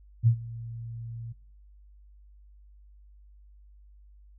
sine tone with ADSR envelope, 115.8 Hz, A#2, 11 cents flat, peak -15 dBFS, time 0.23-1.33 s, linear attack 39 ms, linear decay 82 ms, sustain -21 dB, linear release 14 ms, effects noise-tail reverb RT60 0.5 s tail -21 dB re dry + added 50 Hz sine -51 dBFS peak until 4.38 s

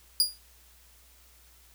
sawtooth tone with exponential decay, 4851 Hz, D#8, 45 cents flat, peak -14 dBFS, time 0.2-0.38 s, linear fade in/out 1 ms, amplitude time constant 37 ms, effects added 60 Hz sine -59 dBFS peak until 1.74 s + white hiss -59 dBFS RMS until 1.74 s

